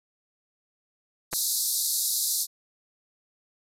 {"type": "band-pass noise", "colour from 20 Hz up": "white", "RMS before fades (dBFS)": -27, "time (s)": [1.31, 2.47], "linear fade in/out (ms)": 50, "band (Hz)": [3800, 14000], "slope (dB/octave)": 96}
{"type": "clicks", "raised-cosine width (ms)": 0.5, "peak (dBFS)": -18, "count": 2, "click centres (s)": [1.329, 1.335]}
{"effects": []}